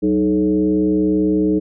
sine tone with frequency modulation, 309.7 Hz, D#4, 8 cents flat, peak -13 dBFS, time 0.02-1.6 s, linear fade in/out 20 ms, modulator 119 Hz, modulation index 1, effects none

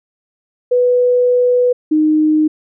sine tone pair in turn, 493.9 / 308.3 Hz, B4 / D#4, 0 / -16 cents, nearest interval minor sixth, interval 816 cents, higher first, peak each -9 dBFS, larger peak neither, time 0.71-1.73 / 1.91-2.48 s, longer first, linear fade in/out 10 ms, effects none

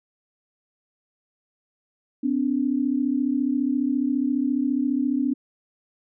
sine tone pair together, 253.1 / 287.7 Hz, B3 / D4, +43 / -36 cents, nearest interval major second, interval 221 cents, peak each -23 dBFS, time 2.23-5.34 s, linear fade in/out 10 ms, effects none

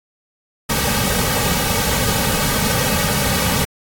pink noise with comb filter, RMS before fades -18 dBFS, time 0.69-3.65 s, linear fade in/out 10 ms, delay 2.9 ms, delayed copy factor -0.8, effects AAC 64 kbps

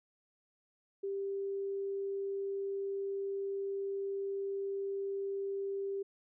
sine tone, 394.2 Hz, G4, 10 cents sharp, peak -34 dBFS, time 1.03-6.03 s, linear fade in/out 10 ms, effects none

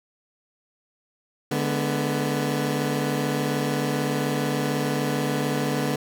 20% pulse chord, G# diminished, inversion second, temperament equal with one note detuned, 146.83 / 211 / 246.9 Hz, D3 / G#3 / B3, 0 / +28 / 0 cents, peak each -21 / -26 / -22 dBFS, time 1.51-5.96 s, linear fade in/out 5 ms, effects none

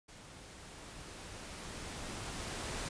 pink noise with level ramp, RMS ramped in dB -54 to -39 dBFS, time 0.08-2.89 s, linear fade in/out 10 ms, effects resampled to 22050 Hz

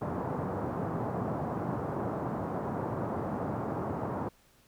pink band-pass noise, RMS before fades -34 dBFS, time 0.01-4.29 s, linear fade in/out 10 ms, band 100 to 1100 Hz, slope 24 dB/octave, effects pink hiss -64 dBFS RMS until 4.67 s

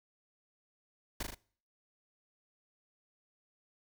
pink noise with echo, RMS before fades -37 dBFS, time 1.2-1.23 s, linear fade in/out 5 ms, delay 39 ms, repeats 3, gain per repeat -3 dB, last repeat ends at 1.347 s, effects noise-tail reverb RT60 0.5 s tail -23 dB re dry

